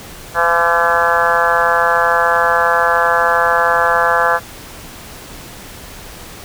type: harmonic tone with a mistuned harmonic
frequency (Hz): 170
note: F3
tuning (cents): -46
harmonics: 3 / 4 / 5 / 6 / 7 / 8 / 9 / 10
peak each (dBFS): -19 / -19 / -19 / -19 / -19 / -19 / -19 / -19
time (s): 0.34-4.4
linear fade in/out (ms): 50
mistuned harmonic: 7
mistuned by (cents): -19
effects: pink hiss -34 dBFS RMS until 6.44 s